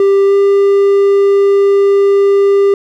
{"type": "tone with pitch glide", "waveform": "triangle", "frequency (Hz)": [394.8, 398.2], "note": ["G4", "G4"], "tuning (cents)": [12, 27], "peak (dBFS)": -4, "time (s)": [0, 2.74], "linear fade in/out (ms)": 2, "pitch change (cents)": 15, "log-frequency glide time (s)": [0.26, 0.34], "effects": []}